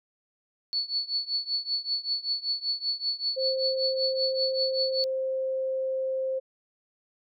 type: tone with tremolo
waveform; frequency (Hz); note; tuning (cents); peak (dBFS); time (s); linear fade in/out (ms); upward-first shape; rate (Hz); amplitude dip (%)
sine; 4435; C#8; 0; -23; 0.73-5.04; 0; triangle; 5.2; 95
type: tone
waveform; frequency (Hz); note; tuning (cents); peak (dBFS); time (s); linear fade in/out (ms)
sine; 526; C5; +9; -26; 3.36-6.4; 20
effects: none